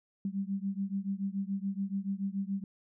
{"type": "beating tone pair", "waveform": "sine", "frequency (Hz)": [193.3, 200.3], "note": ["G3", "G3"], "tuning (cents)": [-24, 38], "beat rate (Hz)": 7, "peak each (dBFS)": [-34, -35], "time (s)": [0.25, 2.64], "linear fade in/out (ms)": 2, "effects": []}